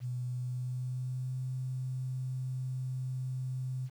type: tone with pitch glide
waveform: sine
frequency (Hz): 124.2 to 129.03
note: B2 to C3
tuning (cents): +10 to -24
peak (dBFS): -33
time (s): 0-3.9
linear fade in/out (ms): 50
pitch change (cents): +66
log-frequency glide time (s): 0.24-1.46
effects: 10-bit